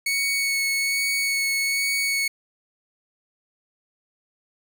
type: tone with vibrato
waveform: sawtooth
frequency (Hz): 2217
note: C#7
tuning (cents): 0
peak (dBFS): -18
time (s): 0.06-2.28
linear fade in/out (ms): 5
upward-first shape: sine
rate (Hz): 1.2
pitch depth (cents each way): 12
effects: none